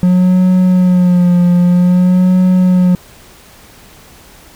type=tone with vibrato; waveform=triangle; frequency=180 Hz; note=F#3; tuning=47 cents flat; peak=-4 dBFS; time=0.03-2.95 s; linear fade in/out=0 ms; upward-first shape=sine; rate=0.52 Hz; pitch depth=37 cents each way; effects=pink hiss -40 dBFS RMS until 4.55 s